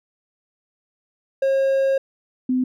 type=tone pair in turn; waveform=triangle / sine; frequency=540 / 254.8 Hz; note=C#5 / C4; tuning=-45 / -46 cents; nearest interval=octave + minor second; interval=1301 cents; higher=first; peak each=-14 / -17 dBFS; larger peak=first; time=1.42-1.98 / 2.49-2.64 s; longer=first; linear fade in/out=5 ms; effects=none